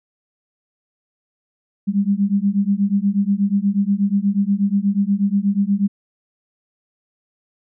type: beating tone pair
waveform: sine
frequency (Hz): 196 / 204.3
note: G3 / G#3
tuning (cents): 0 / -28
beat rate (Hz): 8.3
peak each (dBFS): -18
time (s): 1.87-5.88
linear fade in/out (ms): 20
effects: none